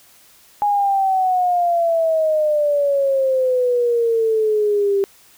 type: exponential sweep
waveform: sine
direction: down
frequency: 830.6 to 392 Hz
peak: -14 dBFS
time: 0.62-5.04 s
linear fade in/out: 0 ms
effects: white hiss -50 dBFS RMS until 5.37 s